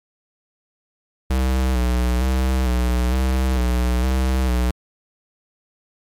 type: tone with vibrato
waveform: square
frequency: 63 Hz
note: B1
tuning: 35 cents sharp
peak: -17 dBFS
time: 1.3-4.71 s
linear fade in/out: 5 ms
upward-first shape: square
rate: 1.1 Hz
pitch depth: 44 cents each way
effects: MP3 96 kbps